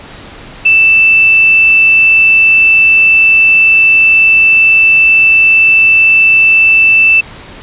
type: tone with quantisation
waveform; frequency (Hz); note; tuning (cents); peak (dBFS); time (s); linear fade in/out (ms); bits
sine; 2651; E7; +9; -3; 0.65-7.21; 10; 5
effects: pink hiss -31 dBFS RMS until 7.62 s + resampled to 8000 Hz